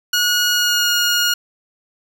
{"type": "tone with pitch glide", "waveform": "15% pulse", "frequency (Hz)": [1449, 1432.4], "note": ["F#6", "F6"], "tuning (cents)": [-37, 43], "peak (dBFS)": -8, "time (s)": [0.13, 1.34], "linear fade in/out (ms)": 5, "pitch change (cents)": -20, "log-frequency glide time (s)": [0.52, 0.89], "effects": []}